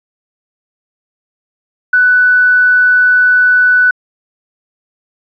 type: tone with tanh clipping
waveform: triangle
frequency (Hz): 1490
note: F#6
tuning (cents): +12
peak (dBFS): -5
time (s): 1.93-3.91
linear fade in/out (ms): 5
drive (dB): 2
effects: resampled to 11025 Hz